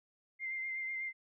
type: tone with vibrato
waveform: sine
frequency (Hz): 2094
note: C7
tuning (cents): +1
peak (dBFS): -36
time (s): 0.39-1.13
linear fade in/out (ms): 50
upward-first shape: triangle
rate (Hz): 8.1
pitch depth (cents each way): 27
effects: none